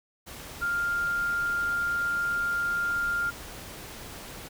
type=tone in noise; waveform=sine; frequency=1400 Hz; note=F6; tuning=4 cents sharp; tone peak=-25 dBFS; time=0.61-3.31 s; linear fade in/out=20 ms; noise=pink; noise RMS=-42 dBFS; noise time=0.26-4.49 s; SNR=+14 dB; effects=none